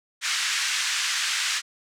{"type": "band-pass noise", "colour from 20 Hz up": "pink", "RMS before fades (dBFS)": -26, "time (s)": [0.21, 1.62], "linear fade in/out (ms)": 50, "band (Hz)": [1500, 7900], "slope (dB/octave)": 24, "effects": []}